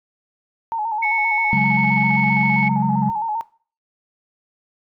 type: tone with vibrato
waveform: sine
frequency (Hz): 880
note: A5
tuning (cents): 0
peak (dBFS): -20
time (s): 0.72-3.41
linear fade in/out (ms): 0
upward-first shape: square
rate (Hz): 7.6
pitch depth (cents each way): 63
type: tone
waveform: sine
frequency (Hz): 2208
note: C#7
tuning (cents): -7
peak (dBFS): -17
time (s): 1.02-2.69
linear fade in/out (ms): 10
type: chord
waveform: sine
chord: C# suspended fourth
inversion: none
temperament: equal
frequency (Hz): 138.59 / 185 / 207.7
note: C#3 / F#3 / G#3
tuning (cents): 0 / 0 / 0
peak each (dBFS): -21 / -21 / -20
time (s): 1.53-3.1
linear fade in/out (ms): 0
effects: noise-tail reverb RT60 0.4 s tail -19 dB re dry + tanh soft clip ceiling -5 dBFS